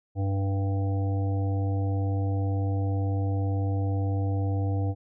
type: harmonic tone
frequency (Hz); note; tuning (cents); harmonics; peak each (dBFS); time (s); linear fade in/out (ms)
98; G2; 0; 1 / 3 / 5 / 7 / 8; -24 / -34 / -38 / -41 / -42; 0.15-4.95; 50
effects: none